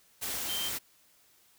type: tone in noise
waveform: sine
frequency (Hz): 3136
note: G7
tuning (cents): 0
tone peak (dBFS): -34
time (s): 0.48-0.7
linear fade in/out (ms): 20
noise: white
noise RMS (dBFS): -35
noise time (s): 0.21-0.79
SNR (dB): -2
effects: white hiss -64 dBFS RMS until 1.58 s